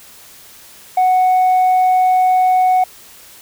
sine tone with tanh clipping, 740 Hz, F#5, in tune, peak -10 dBFS, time 0.97-2.84 s, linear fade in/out 5 ms, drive 1 dB, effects white hiss -41 dBFS RMS until 3.41 s

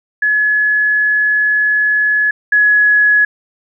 sine tone pair in turn, 1700 / 1687.3 Hz, G#6 / G#6, +40 / +27 cents, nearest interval unison, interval 13 cents, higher first, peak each -10 / -7 dBFS, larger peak second, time 0.22-2.31 / 2.52-3.25 s, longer first, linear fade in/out 5 ms, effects none

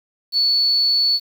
sine tone, 4435 Hz, C#8, in tune, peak -14 dBFS, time 0.32-1.2 s, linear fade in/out 50 ms, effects 7-bit

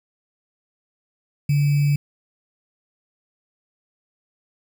sine tone with sample-and-hold, 144.2 Hz, D3, 31 cents flat, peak -15 dBFS, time 1.49-1.96 s, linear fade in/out 5 ms, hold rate 2450 Hz, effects none

